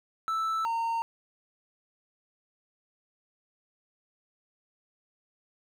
triangle tone pair in turn, 1318.5 / 917.8 Hz, E6 / A#5, 0 / -27 cents, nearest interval tritone, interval 627 cents, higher first, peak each -25 dBFS, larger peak neither, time 0.28-0.65 / 0.65-1.02 s, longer neither, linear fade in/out 0 ms, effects none

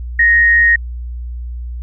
sine tone with frequency modulation, 1864.7 Hz, A#6, in tune, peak -7 dBFS, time 0.19-0.76 s, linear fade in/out 5 ms, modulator 135 Hz, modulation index 0.27, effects added 60 Hz sine -22 dBFS peak until 1.82 s

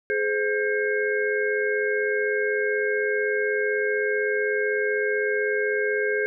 sine tone cluster, 421.1 / 517 / 1592 / 2167 Hz, G#4 / C5 / G6 / C#7, +24 / -21 / +26 / -40 cents, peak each -24 / -30 / -26 / -32 dBFS, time 0.1-6.26 s, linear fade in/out 0 ms, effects none

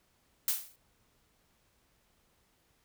blue noise with exponential decay, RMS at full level -26 dBFS, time 0.48-0.76 s, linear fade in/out 1 ms, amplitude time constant 60 ms, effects pink hiss -71 dBFS RMS until 2.84 s

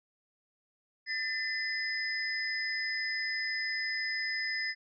sine tone cluster, 1782 / 2028 / 5050 Hz, A6 / B6 / D#8, +22 / +45 / +25 cents, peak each -35 / -35 / -37 dBFS, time 1.06-4.75 s, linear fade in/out 50 ms, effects none

